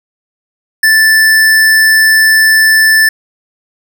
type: tone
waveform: square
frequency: 1760 Hz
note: A6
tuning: in tune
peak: -5 dBFS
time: 0.83-3.09 s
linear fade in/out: 5 ms
effects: none